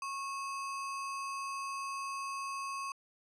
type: tone with sample-and-hold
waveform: sine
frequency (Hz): 1097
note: C#6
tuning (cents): -18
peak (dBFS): -36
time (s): 0.02-2.92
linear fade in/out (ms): 2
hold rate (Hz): 3675
effects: resampled to 22050 Hz